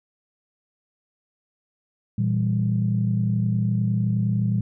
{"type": "chord", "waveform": "sine", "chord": "E diminished", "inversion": "second", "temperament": "equal", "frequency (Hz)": [116.54, 164.81, 196], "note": ["Bb2", "E3", "G3"], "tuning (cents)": [0, 0, 0], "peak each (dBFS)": [-21, -27, -24], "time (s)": [2.18, 4.61], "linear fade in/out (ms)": 5, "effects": ["tanh soft clip ceiling -10 dBFS"]}